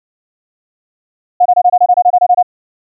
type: tone bursts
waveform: sine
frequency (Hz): 720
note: F#5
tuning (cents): -47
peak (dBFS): -4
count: 13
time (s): 1.4-2.428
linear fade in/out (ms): 10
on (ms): 56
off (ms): 25
effects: none